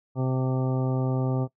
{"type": "harmonic tone with a mistuned harmonic", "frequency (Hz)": 130, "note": "C3", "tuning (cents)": -11, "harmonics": [1, 2, 3, 4, 5, 6, 7, 9], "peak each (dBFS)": [-24, -30, -34, -36, -38, -40, -41, -43], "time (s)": [0.15, 1.48], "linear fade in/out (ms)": 50, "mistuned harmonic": 7, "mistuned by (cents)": -19, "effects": ["noise-tail reverb RT60 0.1 s tail -18 dB re dry"]}